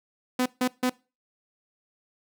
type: tone bursts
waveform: sawtooth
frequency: 252.2 Hz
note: B3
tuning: 36 cents sharp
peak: -18 dBFS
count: 3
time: 0.39-0.897 s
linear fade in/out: 5 ms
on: 69 ms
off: 150 ms
effects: noise-tail reverb RT60 0.3 s tail -22 dB re dry